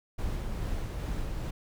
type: noise with tremolo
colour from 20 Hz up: brown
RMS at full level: -32 dBFS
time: 0.18-1.51 s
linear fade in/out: 10 ms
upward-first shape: sine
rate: 2.4 Hz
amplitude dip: 25%
effects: none